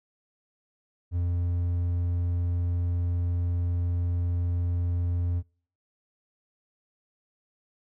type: tone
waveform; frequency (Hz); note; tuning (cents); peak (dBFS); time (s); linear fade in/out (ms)
triangle; 87.3; F2; 0; -22; 1.11-5.43; 50
effects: noise-tail reverb RT60 0.5 s tail -26 dB re dry